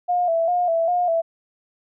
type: tone with vibrato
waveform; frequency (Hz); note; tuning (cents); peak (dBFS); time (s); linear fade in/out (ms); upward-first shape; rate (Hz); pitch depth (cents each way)
sine; 687; F5; -29; -17; 0.08-1.22; 20; square; 2.5; 64
effects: none